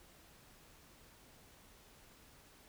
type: silence
effects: pink hiss -62 dBFS RMS until 2.68 s